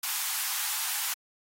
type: high-pass noise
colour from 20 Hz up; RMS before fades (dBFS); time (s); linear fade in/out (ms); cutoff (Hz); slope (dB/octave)
white; -31; 0.03-1.14; 5; 780; 48
effects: AAC 48 kbps